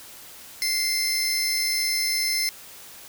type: tone pair together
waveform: sawtooth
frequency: 2093 / 5274 Hz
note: C7 / E8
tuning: 0 / 0 cents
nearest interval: octave + major third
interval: 1600 cents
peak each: -22 dBFS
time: 0.62-2.49 s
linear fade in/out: 0 ms
effects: white hiss -44 dBFS RMS until 3.08 s